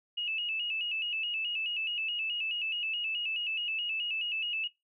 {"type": "tone with vibrato", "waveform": "sine", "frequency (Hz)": 2752, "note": "F7", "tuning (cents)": -26, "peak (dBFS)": -30, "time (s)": [0.17, 4.68], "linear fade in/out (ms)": 10, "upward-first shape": "square", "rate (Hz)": 4.7, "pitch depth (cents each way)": 78, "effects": ["noise-tail reverb RT60 0.2 s tail -20 dB re dry"]}